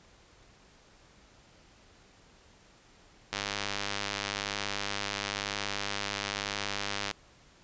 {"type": "click train", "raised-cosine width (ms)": 0.2, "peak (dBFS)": -14, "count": 383, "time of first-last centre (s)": [3.33, 7.112], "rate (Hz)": 101, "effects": ["pink hiss -59 dBFS RMS until 7.63 s", "resampled to 16000 Hz"]}